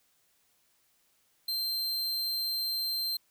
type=tone; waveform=45% pulse; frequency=4143 Hz; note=C8; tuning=18 cents flat; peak=-29 dBFS; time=1.48-3.17 s; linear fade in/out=5 ms; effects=white hiss -70 dBFS RMS until 3.3 s